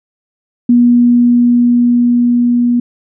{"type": "tone with level ramp", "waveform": "sine", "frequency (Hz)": 241.3, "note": "B3", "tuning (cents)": -40, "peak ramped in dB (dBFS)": [-4, -8], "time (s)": [0.69, 2.8], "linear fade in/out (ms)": 5, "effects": []}